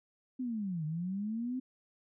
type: linear two-way sweep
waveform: sine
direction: down then up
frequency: 261.6 to 150 to 261.6 Hz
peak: -33 dBFS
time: 0.39-1.6 s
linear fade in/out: 10 ms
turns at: 0.85 s
effects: none